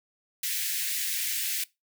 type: high-pass noise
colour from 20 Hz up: white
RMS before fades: -30 dBFS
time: 0.43-1.64 s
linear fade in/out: 5 ms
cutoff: 1700 Hz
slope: 48 dB/octave
effects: noise-tail reverb RT60 0.2 s tail -21 dB re dry